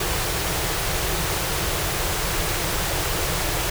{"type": "band-stop noise", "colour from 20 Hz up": "pink", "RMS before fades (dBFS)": -24, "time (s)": [0, 3.7], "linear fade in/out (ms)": 5, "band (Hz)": [190, 300], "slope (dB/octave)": 96, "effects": []}